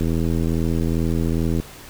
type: click train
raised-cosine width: 3 ms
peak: -10 dBFS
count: 132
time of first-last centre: 0.01-1.6 s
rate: 82.4 Hz
effects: pink hiss -41 dBFS RMS until 1.89 s